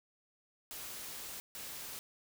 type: noise bursts at uneven times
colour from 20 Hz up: white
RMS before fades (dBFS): -45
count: 2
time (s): 0.71-1.4 / 1.55-1.99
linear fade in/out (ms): 0
effects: none